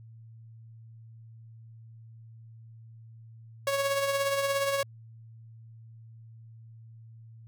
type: tone with tremolo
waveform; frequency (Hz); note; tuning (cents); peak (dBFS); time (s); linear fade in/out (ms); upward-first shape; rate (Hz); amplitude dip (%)
sawtooth; 554.4; C#5; 0; -20; 3.67-4.83; 2; triangle; 17; 50
effects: added 113 Hz sine -47 dBFS peak until 7.47 s